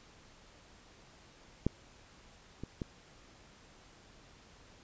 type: clicks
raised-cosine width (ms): 3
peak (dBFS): -15 / -27 / -23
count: 3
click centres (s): 1.666 / 2.636 / 2.818
effects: pink hiss -59 dBFS RMS until 4.83 s + resampled to 16000 Hz